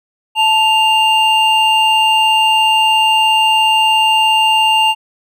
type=tone pair together; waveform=triangle; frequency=880 / 2797 Hz; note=A5 / F7; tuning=0 / +2 cents; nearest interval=octave + minor sixth; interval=2002 cents; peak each=-10 dBFS; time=0.35-4.95 s; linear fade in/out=50 ms; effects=none